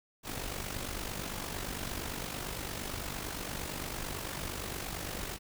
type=noise with amplitude modulation; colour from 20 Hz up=pink; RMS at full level=-36 dBFS; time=0.23-5.39 s; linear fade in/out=50 ms; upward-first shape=sine; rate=48.8 Hz; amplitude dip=60%; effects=none